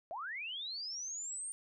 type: linear sweep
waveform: sine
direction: up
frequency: 615 to 8870 Hz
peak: -39 dBFS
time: 0.11-1.52 s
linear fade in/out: 0 ms
effects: none